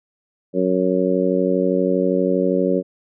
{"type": "harmonic tone", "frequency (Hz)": 92.5, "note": "F#2", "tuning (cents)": 0, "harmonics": [2, 3, 4, 5, 6], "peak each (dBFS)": [-22, -22, -22, -22, -22], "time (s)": [0.53, 2.83], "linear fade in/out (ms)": 50, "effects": []}